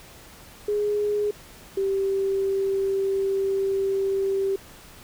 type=tone pair in turn; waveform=sine; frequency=415.3 / 389.7 Hz; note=G#4 / G4; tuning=0 / -10 cents; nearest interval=minor second; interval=110 cents; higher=first; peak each=-21 dBFS; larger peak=neither; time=0.68-1.31 / 1.77-4.56 s; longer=second; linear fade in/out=5 ms; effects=pink hiss -47 dBFS RMS until 5.03 s